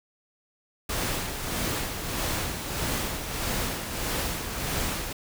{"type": "noise with tremolo", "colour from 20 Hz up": "pink", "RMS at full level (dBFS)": -28, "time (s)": [0.89, 5.13], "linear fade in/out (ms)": 5, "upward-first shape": "sine", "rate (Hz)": 1.6, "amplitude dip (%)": 50, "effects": []}